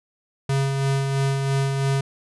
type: tone with tremolo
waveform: square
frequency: 136.8 Hz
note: C#3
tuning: 23 cents flat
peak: -19 dBFS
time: 0.49-2.01 s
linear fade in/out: 5 ms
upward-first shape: sine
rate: 3 Hz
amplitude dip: 35%
effects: resampled to 24000 Hz